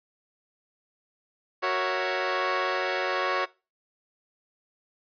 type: chord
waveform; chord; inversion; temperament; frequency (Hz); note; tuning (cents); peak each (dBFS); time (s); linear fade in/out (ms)
15% pulse; F# dominant seventh; none; equal; 370 / 466.2 / 554.4 / 659.3; F#4 / A#4 / C#5 / E5; 0 / 0 / 0 / 0; -23 / -28 / -22 / -28; 1.62-3.46; 20
effects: noise-tail reverb RT60 0.3 s tail -22 dB re dry + resampled to 11025 Hz